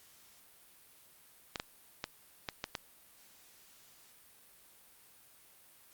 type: clicks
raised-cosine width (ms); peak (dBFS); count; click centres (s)
0.2; -18; 6; 1.558 / 1.599 / 2.041 / 2.488 / 2.641 / 2.752
effects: white hiss -61 dBFS RMS until 5.93 s + Opus 48 kbps